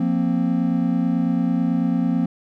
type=chord; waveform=triangle; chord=F suspended fourth; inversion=none; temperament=just; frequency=174.61 / 232.8 / 261.9 Hz; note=F3 / Bb3 / C4; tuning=0 / -2 / +2 cents; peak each=-20 dBFS; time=0-2.26 s; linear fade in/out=5 ms; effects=none